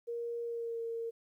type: tone with pitch glide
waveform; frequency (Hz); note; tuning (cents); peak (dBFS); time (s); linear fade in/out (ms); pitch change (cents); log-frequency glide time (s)
sine; 470 to 459.8; A#4 to A#4; +14 to -24; -35; 0.07-1.11; 20; -38; 0.43-0.81
effects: 12-bit